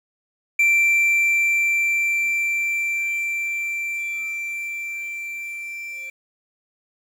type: tone with level ramp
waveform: triangle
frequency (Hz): 2349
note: D7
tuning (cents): 0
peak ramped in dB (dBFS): -12 to -29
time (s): 0.59-6.1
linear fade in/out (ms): 5
effects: 8-bit